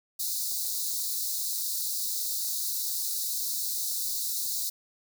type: high-pass noise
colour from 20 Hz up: white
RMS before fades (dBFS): -31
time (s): 0.19-4.7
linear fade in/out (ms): 10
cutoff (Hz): 3800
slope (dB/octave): 96
effects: none